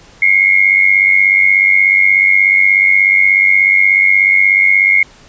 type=tone with amplitude modulation; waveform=sine; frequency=2152 Hz; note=C7; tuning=48 cents sharp; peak=-3 dBFS; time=0.22-5.03 s; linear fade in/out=5 ms; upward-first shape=sine; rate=96.6 Hz; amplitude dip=75%; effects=pink hiss -42 dBFS RMS until 5.28 s + resampled to 16000 Hz